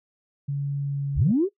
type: tone with pitch glide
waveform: sine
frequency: 141.2 to 139.74 Hz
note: C#3 to C#3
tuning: +32 to +14 cents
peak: -24 dBFS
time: 0.48-1.32 s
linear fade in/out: 10 ms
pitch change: -18 cents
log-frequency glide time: 0.79-1.19 s
type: linear sweep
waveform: sine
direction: up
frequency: 34.65 to 415.3 Hz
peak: -17 dBFS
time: 1.15-1.49 s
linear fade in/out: 50 ms
effects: noise-tail reverb RT60 0.1 s tail -19 dB re dry + tanh soft clip ceiling -10 dBFS